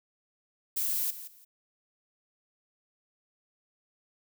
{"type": "noise with echo", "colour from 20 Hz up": "violet", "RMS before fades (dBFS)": -30, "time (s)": [0.76, 1.11], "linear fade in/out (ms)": 10, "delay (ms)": 170, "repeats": 2, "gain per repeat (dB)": -13, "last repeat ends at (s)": 1.45, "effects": []}